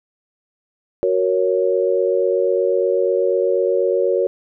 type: chord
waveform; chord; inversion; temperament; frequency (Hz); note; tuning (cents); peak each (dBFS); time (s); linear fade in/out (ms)
sine; F# major; none; equal; 370 / 466.2 / 554.4; F#4 / A#4 / C#5; 0 / 0 / 0; -19; 1.03-4.27; 0
effects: none